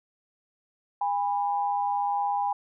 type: tone pair together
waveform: sine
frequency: 812.6 / 989 Hz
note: G#5 / B5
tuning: -38 / +2 cents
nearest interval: minor third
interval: 340 cents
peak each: -25 / -30 dBFS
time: 1.01-2.53 s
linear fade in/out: 5 ms
effects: none